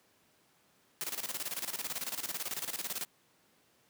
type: noise with tremolo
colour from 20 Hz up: white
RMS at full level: -36 dBFS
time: 1.01-3.05 s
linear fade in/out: 0 ms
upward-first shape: square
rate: 18 Hz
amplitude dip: 75%
effects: pink hiss -68 dBFS RMS until 3.89 s + high-pass 150 Hz 12 dB/octave